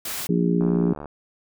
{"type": "noise", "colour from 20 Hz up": "white", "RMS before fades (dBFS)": -30, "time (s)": [0.05, 0.27], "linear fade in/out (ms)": 5}
{"type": "harmonic tone", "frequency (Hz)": 58.27, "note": "A#1", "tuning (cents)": 0, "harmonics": [3, 4, 5, 6, 7], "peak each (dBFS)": [-20, -26, -26, -30, -26], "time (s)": [0.29, 0.93], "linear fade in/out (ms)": 5}
{"type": "click train", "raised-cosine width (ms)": 1, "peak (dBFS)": -21, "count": 34, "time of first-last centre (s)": [0.61, 1.057], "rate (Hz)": 73.8}
{"effects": []}